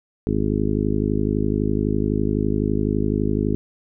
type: harmonic tone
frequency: 51.91 Hz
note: G#1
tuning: in tune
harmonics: 1 / 2 / 3 / 4 / 5 / 6 / 7 / 8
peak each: -27 / -26 / -28 / -25 / -25 / -28 / -28 / -28 dBFS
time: 0.27-3.55 s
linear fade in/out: 0 ms
effects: none